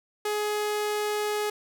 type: tone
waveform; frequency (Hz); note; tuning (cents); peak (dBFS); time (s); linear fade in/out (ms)
sawtooth; 419.7; G#4; +18; -22; 0.25-1.5; 5
effects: none